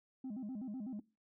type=tone with vibrato; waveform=sine; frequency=233.1 Hz; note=A#3; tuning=in tune; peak=-38 dBFS; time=0.24-1 s; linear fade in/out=5 ms; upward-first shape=square; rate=8 Hz; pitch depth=200 cents each way; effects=noise-tail reverb RT60 0.3 s tail -21 dB re dry + tanh soft clip ceiling -39 dBFS